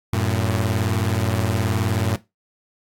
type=beating tone pair; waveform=sawtooth; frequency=93.8 / 112.8 Hz; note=F#2 / A2; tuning=+24 / +44 cents; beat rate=19 Hz; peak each=-18 dBFS; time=0.13-2.16 s; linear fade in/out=0 ms; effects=noise-tail reverb RT60 0.2 s tail -17 dB re dry + AAC 64 kbps